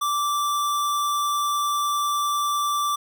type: tone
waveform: square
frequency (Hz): 1169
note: D6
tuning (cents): -8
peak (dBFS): -22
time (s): 0.01-2.96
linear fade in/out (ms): 10
effects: none